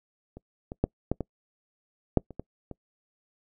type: clicks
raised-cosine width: 2 ms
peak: -29 / -23 / -9 / -12 / -17 / -6 / -29 / -21 / -25 dBFS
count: 9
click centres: 0.37 / 0.719 / 0.84 / 1.116 / 1.207 / 2.173 / 2.307 / 2.396 / 2.713 s
effects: noise-tail reverb RT60 0.1 s tail -25 dB re dry